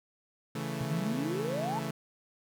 sawtooth chord, A major, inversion first, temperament equal with one note detuned, 138.59 / 165.29 / 220 Hz, C#3 / E3 / A3, 0 / +5 / 0 cents, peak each -34 dBFS, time 0.55-1.91 s, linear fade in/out 5 ms
sine exponential sweep, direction up, 123.47 to 918 Hz, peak -32 dBFS, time 0.81-1.79 s, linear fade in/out 0 ms
effects none

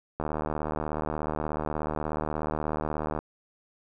click train, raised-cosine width 1 ms, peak -16 dBFS, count 230, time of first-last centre 0.2-3.19 s, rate 76.6 Hz, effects none

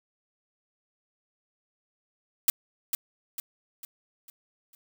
blue noise with echo, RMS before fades -20 dBFS, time 2.48-2.5 s, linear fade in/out 2 ms, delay 450 ms, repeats 5, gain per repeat -7 dB, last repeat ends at 4.75 s, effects none

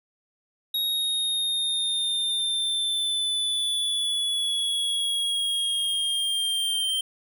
square exponential sweep, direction down, 3776 to 3136 Hz, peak -24 dBFS, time 0.74-7.01 s, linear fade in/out 5 ms, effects none

